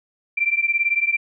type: beating tone pair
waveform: sine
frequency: 2349 / 2367 Hz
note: D7 / D7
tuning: 0 / +13 cents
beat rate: 18 Hz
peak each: -20 / -21 dBFS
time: 0.37-1.17 s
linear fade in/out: 10 ms
effects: none